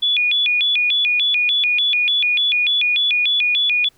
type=tone with vibrato; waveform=sine; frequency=2900 Hz; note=F#7; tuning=35 cents flat; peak=-14 dBFS; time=0.02-3.89 s; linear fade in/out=10 ms; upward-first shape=square; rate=3.4 Hz; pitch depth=290 cents each way; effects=pink hiss -57 dBFS RMS until 3.97 s